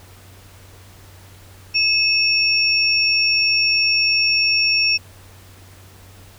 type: tone pair together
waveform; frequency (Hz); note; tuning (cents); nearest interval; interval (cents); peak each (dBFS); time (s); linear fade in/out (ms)
sine; 2597 / 5503; E7 / F8; -26 / -26; octave + minor second; 1300; -17; 1.74-4.98; 20
effects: added 94 Hz sine -44 dBFS peak until 6.38 s + pink hiss -47 dBFS RMS until 6.38 s